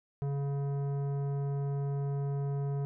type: tone with tanh clipping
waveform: sine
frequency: 140.4 Hz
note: C#3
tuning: 22 cents sharp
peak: -32 dBFS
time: 0.22-2.85 s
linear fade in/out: 0 ms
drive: 13 dB
effects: none